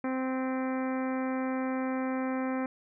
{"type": "harmonic tone with a mistuned harmonic", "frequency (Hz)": 260.4, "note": "C4", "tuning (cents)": -8, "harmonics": [1, 2, 3, 4, 5, 6, 7, 8, 9], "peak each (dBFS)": [-30, -36, -40, -42, -44, -46, -47, -48, -49], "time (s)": [0.04, 2.66], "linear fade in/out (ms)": 2, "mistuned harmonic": 8, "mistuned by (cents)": -24, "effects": []}